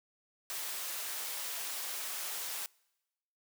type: high-pass noise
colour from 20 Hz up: white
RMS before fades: -39 dBFS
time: 0.5-2.66 s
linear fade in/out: 0 ms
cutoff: 540 Hz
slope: 12 dB/octave
effects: noise-tail reverb RT60 1.0 s tail -26 dB re dry